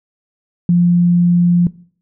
sine tone, 174.61 Hz, F3, in tune, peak -8 dBFS, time 0.69-1.67 s, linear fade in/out 2 ms, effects noise-tail reverb RT60 0.5 s tail -20 dB re dry

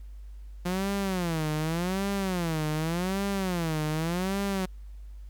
sawtooth tone with vibrato, 174.61 Hz, F3, in tune, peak -23 dBFS, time 0.65-4.66 s, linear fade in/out 10 ms, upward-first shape sine, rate 0.86 Hz, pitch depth 230 cents each way, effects added 50 Hz sine -40 dBFS peak until 5.29 s + pink hiss -67 dBFS RMS until 5.29 s

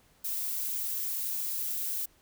violet noise, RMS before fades -33 dBFS, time 0.24-2.06 s, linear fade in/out 10 ms, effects pink hiss -64 dBFS RMS until 2.21 s

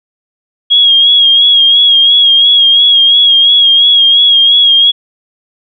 sine tone with vibrato, 3286 Hz, G#7, 19 cents flat, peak -3 dBFS, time 0.7-4.92 s, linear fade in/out 20 ms, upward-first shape sine, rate 2.9 Hz, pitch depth 41 cents each way, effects none

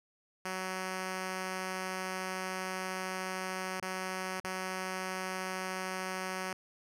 5% pulse tone with dropouts, 186.8 Hz, F#3, 17 cents sharp, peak -24 dBFS, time 0.45-6.53 s, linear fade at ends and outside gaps 2 ms, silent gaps 3.801-3.825 / 4.401-4.444 s, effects low-pass 12000 Hz 12 dB/octave

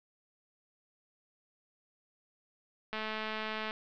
click train, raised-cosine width 0.3 ms, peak -21 dBFS, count 170, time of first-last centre 2.93-3.709 s, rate 217 Hz, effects low-pass 4000 Hz 12 dB/octave

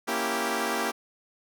10% pulse chord, A# diminished seventh, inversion none, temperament equal, 233.1 / 277.2 / 329.6 / 392 Hz, A#3 / C#4 / E4 / G4, 0 / 0 / 0 / 0 cents, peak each -23 / -26 / -25 / -22 dBFS, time 0.07-0.92 s, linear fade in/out 20 ms, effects none

